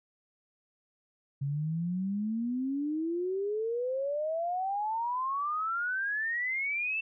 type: exponential sweep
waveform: sine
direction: up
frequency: 136.4 to 2683 Hz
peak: -29 dBFS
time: 1.41-7.01 s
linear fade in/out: 10 ms
effects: none